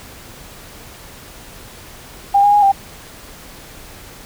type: tone with pitch steps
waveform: sine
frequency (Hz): 801 / 818 / 825 / 789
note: G5 / G#5 / G#5 / G5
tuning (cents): +37 / -26 / -12 / +11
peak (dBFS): -8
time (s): 2.34-2.72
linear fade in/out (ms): 10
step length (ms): 95
effects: pink hiss -38 dBFS RMS until 4.25 s